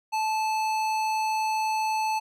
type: tone with tanh clipping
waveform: sine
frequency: 872 Hz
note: A5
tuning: 16 cents flat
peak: -26 dBFS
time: 0.12-2.2 s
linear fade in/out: 20 ms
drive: 18 dB
effects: none